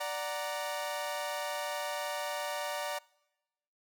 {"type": "chord", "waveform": "sawtooth", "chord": "D augmented", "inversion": "none", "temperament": "equal", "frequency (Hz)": [587.3, 740, 932.3], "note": ["D5", "F#5", "A#5"], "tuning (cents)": [0, 0, 0], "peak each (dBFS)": [-33, -37, -35], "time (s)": [0, 2.99], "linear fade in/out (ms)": 10, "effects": ["noise-tail reverb RT60 1.0 s tail -24 dB re dry"]}